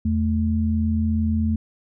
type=tone pair together; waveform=sine; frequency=82.75 / 219.4 Hz; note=E2 / A3; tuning=+7 / -5 cents; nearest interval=octave + perfect fourth; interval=1688 cents; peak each=-21 dBFS; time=0.05-1.56 s; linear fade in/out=5 ms; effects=none